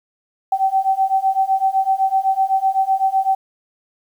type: beating tone pair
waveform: sine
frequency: 766 / 773.9 Hz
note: G5 / G5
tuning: -40 / -22 cents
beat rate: 7.9 Hz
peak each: -18 / -17 dBFS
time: 0.52-3.35 s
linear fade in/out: 5 ms
effects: 8-bit